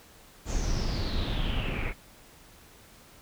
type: noise with low-pass filter sweep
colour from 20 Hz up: brown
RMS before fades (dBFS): -29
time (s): 0.45-1.94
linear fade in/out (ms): 50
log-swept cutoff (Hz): 7000 to 2200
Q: 7.3
effects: pink hiss -54 dBFS RMS until 3.21 s